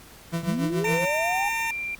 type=tone with tremolo; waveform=40% pulse; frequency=167.3 Hz; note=E3; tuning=26 cents sharp; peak=-22 dBFS; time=0.32-1.06 s; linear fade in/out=20 ms; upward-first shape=triangle; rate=7 Hz; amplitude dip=80%
type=linear sweep; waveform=sine; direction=up; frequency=155.56 to 833 Hz; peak=-25 dBFS; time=0.43-1.49 s; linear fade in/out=5 ms
type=tone; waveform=20% pulse; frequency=909 Hz; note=A#5; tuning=44 cents flat; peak=-22 dBFS; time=0.84-1.71 s; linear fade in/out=5 ms
type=tone with pitch glide; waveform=sine; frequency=2349 to 2371 Hz; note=D7 to D7; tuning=0 to +16 cents; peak=-28 dBFS; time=0.85-1.95 s; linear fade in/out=2 ms; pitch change=+16 cents; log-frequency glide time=1.04-1.22 s
effects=pink hiss -48 dBFS RMS until 1.99 s + Opus 48 kbps